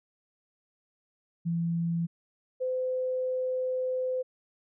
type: tone pair in turn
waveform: sine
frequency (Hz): 168.4 / 511.5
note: E3 / C5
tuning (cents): +37 / -39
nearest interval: octave + perfect fifth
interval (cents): 1924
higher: second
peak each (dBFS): -26 / -27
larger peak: first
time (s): 1.45-2.07 / 2.6-4.23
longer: second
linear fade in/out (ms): 20
effects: none